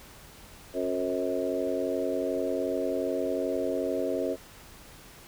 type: harmonic tone with a mistuned harmonic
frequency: 91.3 Hz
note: F#2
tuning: 23 cents flat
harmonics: 3 / 4 / 5 / 6 / 7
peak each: -33 / -33 / -33 / -33 / -33 dBFS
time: 0.73-4.37 s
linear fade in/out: 50 ms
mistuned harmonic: 6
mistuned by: -36 cents
effects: pink hiss -50 dBFS RMS until 5.27 s